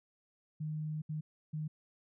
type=tone bursts at uneven times; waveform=sine; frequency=154 Hz; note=D#3; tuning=17 cents flat; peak=-35 dBFS; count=3; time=0.6-1.02 / 1.09-1.21 / 1.53-1.68 s; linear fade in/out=10 ms; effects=none